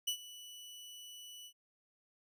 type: tone with ADSR envelope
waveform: sawtooth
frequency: 2960 Hz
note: F#7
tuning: in tune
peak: -28 dBFS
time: 0.07-1.53 s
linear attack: 10 ms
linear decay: 86 ms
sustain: -18 dB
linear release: 72 ms
effects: none